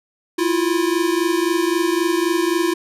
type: tone pair together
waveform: square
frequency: 330 / 353.8 Hz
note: E4 / F4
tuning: +2 / +23 cents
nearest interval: minor second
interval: 121 cents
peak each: -20 dBFS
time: 0.38-2.74 s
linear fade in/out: 10 ms
effects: resampled to 32000 Hz